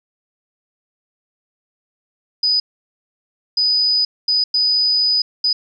sine tone bursts at uneven times, 4978 Hz, D#8, in tune, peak -13 dBFS, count 5, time 2.43-2.6 / 3.57-4.05 / 4.28-4.44 / 4.54-5.22 / 5.44-5.53 s, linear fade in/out 5 ms, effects none

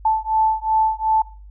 sine beating tone pair, 876 / 878.7 Hz, A5 / A5, -8 / -3 cents, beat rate 2.7 Hz, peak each -19 dBFS, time 0.05-1.22 s, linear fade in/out 5 ms, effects noise-tail reverb RT60 0.4 s tail -20 dB re dry + added 50 Hz sine -38 dBFS peak until 1.5 s

